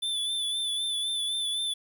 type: tone with vibrato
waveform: square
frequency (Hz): 3500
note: A7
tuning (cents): -10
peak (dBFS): -28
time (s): 0.02-1.74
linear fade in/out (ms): 10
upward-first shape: sine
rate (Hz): 3.9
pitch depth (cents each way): 36
effects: 10-bit